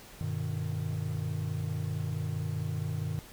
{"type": "chord", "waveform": "triangle", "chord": "G augmented", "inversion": "none", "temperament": "just", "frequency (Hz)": [98, 122.5, 153.12], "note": ["G2", "B2", "D#3"], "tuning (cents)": [0, -14, -27], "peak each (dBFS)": [-33, -35, -32], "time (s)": [0.21, 3.19], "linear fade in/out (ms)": 0, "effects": ["pink hiss -51 dBFS RMS until 3.32 s"]}